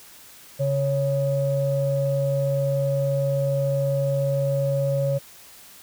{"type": "tone pair together", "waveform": "sine", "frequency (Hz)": [139.1, 554], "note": ["C#3", "C#5"], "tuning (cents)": [6, -1], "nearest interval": "2 octaves", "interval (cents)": 2393, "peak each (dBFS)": -22, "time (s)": [0.59, 5.19], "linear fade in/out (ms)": 20, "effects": ["tanh soft clip ceiling -12 dBFS", "white hiss -47 dBFS RMS until 5.82 s"]}